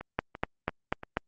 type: two click trains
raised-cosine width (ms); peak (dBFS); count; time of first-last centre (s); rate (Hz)
0.5; -24 / -11; 4 / 5; 0.01-1.034 / 0.19-1.17; 2.93 / 4.08
effects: Opus 48 kbps